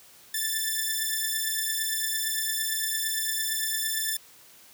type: beating tone pair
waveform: 5% pulse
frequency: 1760 / 1768.8 Hz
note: A6 / A6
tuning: 0 / +9 cents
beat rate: 8.8 Hz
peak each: -18 / -19 dBFS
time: 0.34-4.17 s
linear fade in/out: 5 ms
effects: white hiss -53 dBFS RMS until 4.73 s + high-pass 60 Hz 12 dB/octave